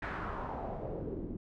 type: noise with low-pass filter sweep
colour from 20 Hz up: pink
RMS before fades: -39 dBFS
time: 0.02-1.37 s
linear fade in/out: 5 ms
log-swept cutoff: 1800 to 280 Hz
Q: 2.6
effects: none